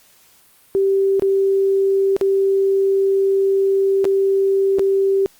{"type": "tone with dropouts", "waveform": "sine", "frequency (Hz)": 390, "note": "G4", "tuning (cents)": -9, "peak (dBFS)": -13, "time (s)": [0.75, 5.26], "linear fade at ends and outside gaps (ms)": 0, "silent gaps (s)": [[1.196, 1.222], [2.165, 2.212], [4.044, 4.052], [4.786, 4.794]], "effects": ["white hiss -52 dBFS RMS until 5.39 s", "Opus 48 kbps"]}